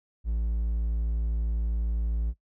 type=tone; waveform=triangle; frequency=56.2 Hz; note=A1; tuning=37 cents sharp; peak=-23 dBFS; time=0.24-2.34 s; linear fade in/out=50 ms; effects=noise-tail reverb RT60 0.1 s tail -18 dB re dry

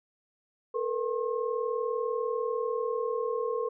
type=tone cluster; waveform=sine; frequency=446.5 / 486.6 / 1073 Hz; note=A4 / B4 / C6; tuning=+25 / -26 / +43 cents; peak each=-31 / -31 / -36 dBFS; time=0.74-3.69 s; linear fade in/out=10 ms; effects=none

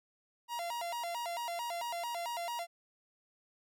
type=tone with vibrato; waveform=45% pulse; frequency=808 Hz; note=G#5; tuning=48 cents flat; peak=-36 dBFS; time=0.48-2.67 s; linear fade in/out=50 ms; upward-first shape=square; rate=4.5 Hz; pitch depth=280 cents each way; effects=none

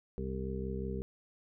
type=harmonic tone; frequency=65.5 Hz; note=C2; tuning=2 cents sharp; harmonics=1 / 2 / 3 / 4 / 6 / 7; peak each=-39 / -43 / -40 / -48 / -41 / -44 dBFS; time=0.18-1.02 s; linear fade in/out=0 ms; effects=none

